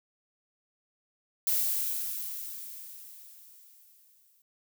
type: noise with exponential decay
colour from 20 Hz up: violet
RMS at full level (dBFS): -26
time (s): 1.47-4.42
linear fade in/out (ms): 2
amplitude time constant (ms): 640
effects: none